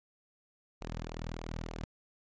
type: tone with flanger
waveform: sawtooth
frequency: 40.46 Hz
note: E1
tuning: 32 cents flat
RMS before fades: -41 dBFS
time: 0.81-1.84 s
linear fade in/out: 0 ms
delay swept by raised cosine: 0.55 to 2.95 ms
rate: 3.3 Hz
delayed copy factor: -0.55
effects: resampled to 16000 Hz